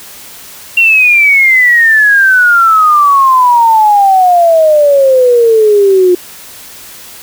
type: exponential sweep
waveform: sine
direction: down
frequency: 2762 to 354.2 Hz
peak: -3 dBFS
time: 0.77-6.15 s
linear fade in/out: 5 ms
effects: white hiss -31 dBFS RMS until 7.22 s